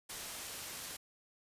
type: low-pass noise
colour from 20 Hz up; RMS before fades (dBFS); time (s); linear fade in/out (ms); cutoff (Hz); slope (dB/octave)
white; -45; 0.09-0.97; 10; 12000; 12
effects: resampled to 32000 Hz